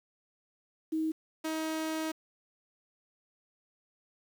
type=tone pair in turn; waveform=sine / sawtooth; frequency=316.9 / 316.9 Hz; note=D#4 / D#4; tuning=+32 / +32 cents; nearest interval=unison; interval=0 cents; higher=neither; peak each=-28 dBFS; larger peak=neither; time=0.92-1.12 / 1.44-2.12 s; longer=second; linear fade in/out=10 ms; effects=9-bit